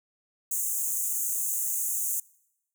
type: high-pass noise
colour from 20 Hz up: pink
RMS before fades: -29 dBFS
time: 0.51-2.2 s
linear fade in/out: 5 ms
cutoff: 6400 Hz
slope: 96 dB/octave
effects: noise-tail reverb RT60 0.9 s tail -25 dB re dry